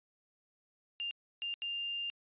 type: tone bursts at uneven times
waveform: sine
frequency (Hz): 2799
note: F7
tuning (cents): +3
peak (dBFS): -35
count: 3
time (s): 1-1.11 / 1.42-1.54 / 1.62-2.1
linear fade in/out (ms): 0
effects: resampled to 8000 Hz